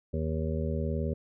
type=harmonic tone; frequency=79 Hz; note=D#2; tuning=27 cents sharp; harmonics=1 / 2 / 3 / 5 / 6 / 7; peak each=-31 / -34 / -36 / -38 / -39 / -39 dBFS; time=0.13-1.14 s; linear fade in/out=10 ms; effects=none